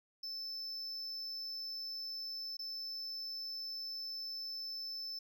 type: tone with dropouts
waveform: triangle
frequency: 5274 Hz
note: E8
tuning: in tune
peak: -39 dBFS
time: 0.23-5.19 s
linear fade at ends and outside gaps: 5 ms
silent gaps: 2.57-2.591 s
effects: none